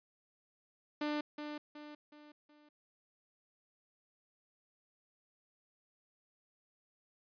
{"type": "tone with echo", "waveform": "sawtooth", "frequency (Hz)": 297.9, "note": "D4", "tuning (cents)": 25, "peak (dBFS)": -30, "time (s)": [1.01, 1.21], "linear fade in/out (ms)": 5, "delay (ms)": 370, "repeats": 4, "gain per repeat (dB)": -7, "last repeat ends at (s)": 2.69, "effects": ["resampled to 11025 Hz"]}